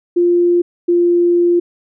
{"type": "tone pair in turn", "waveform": "sine", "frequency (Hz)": [349.2, 347.8], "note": ["F4", "F4"], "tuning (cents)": [0, -7], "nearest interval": "unison", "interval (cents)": 7, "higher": "first", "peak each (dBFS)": -9, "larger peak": "neither", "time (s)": [[0.16, 0.62], [0.88, 1.6]], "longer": "second", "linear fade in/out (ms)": 10, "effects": []}